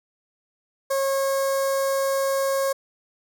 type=tone with notch filter; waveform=sawtooth; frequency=544 Hz; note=C#5; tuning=33 cents flat; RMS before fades=-23 dBFS; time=0.9-2.73 s; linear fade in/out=10 ms; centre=2800 Hz; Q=0.57; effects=none